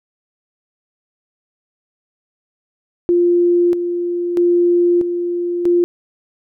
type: tone with tremolo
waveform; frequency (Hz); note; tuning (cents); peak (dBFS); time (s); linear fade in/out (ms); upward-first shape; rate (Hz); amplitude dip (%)
sine; 349.2; F4; 0; -10; 3.09-5.84; 0; square; 0.78; 55
effects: none